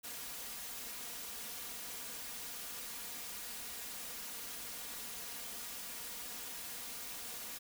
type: noise with comb filter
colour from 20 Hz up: white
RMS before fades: -45 dBFS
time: 0.03-7.59 s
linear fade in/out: 20 ms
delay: 4.2 ms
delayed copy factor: +0.55
effects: none